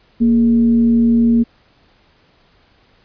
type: tone with frequency modulation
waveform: sine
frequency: 233.1 Hz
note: A#3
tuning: in tune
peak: -9 dBFS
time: 0.2-1.44 s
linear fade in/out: 20 ms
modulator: 189 Hz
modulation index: 0.24
effects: pink hiss -54 dBFS RMS until 3.04 s + resampled to 11025 Hz